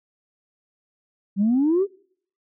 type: exponential sweep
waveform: sine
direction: up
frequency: 189.3 to 414.7 Hz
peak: -15 dBFS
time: 1.36-1.87 s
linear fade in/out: 50 ms
effects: noise-tail reverb RT60 0.6 s tail -26 dB re dry + tanh soft clip ceiling -13 dBFS